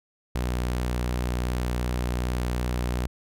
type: tone with vibrato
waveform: sawtooth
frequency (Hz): 61.2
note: B1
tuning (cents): -15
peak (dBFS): -21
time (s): 0.35-3.07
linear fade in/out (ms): 5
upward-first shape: sine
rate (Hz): 2.7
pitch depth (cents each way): 9
effects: none